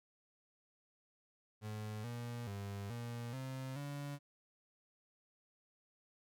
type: tone with pitch steps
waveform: 35% pulse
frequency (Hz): 107 / 119.4 / 100 / 118.6 / 131.6 / 143.1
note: A2 / A#2 / G2 / A#2 / C3 / D3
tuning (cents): -48 / +42 / +35 / +30 / +10 / -45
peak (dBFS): -40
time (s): 1.61-4.19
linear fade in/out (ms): 50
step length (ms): 430
effects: none